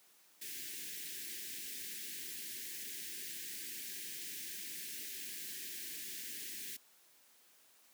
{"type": "band-stop noise", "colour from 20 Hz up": "white", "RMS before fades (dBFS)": -45, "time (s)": [0.41, 6.77], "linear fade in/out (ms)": 10, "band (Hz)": [430, 1600], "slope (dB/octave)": 96, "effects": ["white hiss -66 dBFS RMS until 7.93 s", "high-pass 200 Hz 12 dB/octave"]}